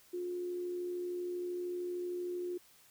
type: tone with amplitude modulation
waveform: sine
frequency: 355.9 Hz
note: F4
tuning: 33 cents sharp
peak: -34 dBFS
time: 0.13-2.58 s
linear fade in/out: 10 ms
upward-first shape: sine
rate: 73 Hz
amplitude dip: 30%
effects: white hiss -63 dBFS RMS until 2.9 s